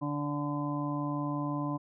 harmonic tone, 145.7 Hz, D3, 13 cents flat, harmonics 1 / 2 / 4 / 5 / 6 / 7, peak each -35 / -33 / -42 / -45 / -47 / -38 dBFS, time 0.01-1.78 s, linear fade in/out 20 ms, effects none

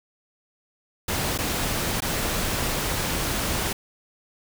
pink noise with dropouts, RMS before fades -26 dBFS, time 1.08-3.73 s, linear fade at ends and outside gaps 5 ms, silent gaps 1.378-1.386 / 2.005-2.02 s, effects none

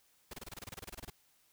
pink noise bursts, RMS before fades -45 dBFS, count 16, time 0.31-1.101 s, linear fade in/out 5 ms, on 26 ms, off 25 ms, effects white hiss -70 dBFS RMS until 1.52 s

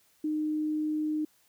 sine tone, 306.5 Hz, D#4, 26 cents flat, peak -27 dBFS, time 0.24-1.25 s, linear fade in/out 5 ms, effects white hiss -66 dBFS RMS until 1.48 s

